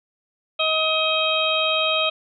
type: harmonic tone with a mistuned harmonic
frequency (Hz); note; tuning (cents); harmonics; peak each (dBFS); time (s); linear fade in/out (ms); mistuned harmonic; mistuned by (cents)
632; D#5; +27; 1 / 2 / 4 / 5 / 6; -24 / -26 / -24 / -24 / -26; 0.59-2.1; 10; 5; +16
effects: none